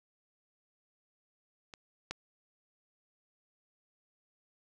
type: clicks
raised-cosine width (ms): 0.2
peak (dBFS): -29 / -19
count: 2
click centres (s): 1.738 / 2.11
effects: none